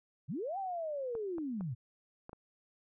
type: linear two-way sweep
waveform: sine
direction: up then down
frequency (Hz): 107.8 to 797 to 107.8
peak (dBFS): -35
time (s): 0.28-1.75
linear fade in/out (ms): 20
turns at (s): 0.58
type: clicks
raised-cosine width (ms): 1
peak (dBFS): -33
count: 5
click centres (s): 1.152 / 1.383 / 1.609 / 2.294 / 2.331
effects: none